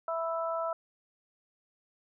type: harmonic tone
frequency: 329.6 Hz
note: E4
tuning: in tune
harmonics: 2 / 3 / 4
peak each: -32 / -38 / -35 dBFS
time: 0.08-0.73 s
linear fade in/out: 2 ms
effects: none